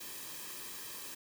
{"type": "noise with comb filter", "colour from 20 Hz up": "white", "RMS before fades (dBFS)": -45, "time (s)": [0, 1.15], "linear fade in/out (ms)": 10, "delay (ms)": 1.4, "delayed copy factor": -0.6, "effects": []}